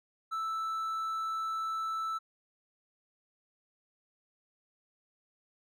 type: tone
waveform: triangle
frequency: 1318.5 Hz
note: E6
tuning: in tune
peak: -30 dBFS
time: 0.31-2.19 s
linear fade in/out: 20 ms
effects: none